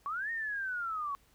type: linear two-way sweep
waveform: sine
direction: up then down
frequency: 1099 to 1864.7 to 1099 Hz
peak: -33 dBFS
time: 0.06-1.15 s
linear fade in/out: 0 ms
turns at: 0.31 s
effects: added 50 Hz sine -67 dBFS peak until 1.34 s + pink hiss -67 dBFS RMS until 1.34 s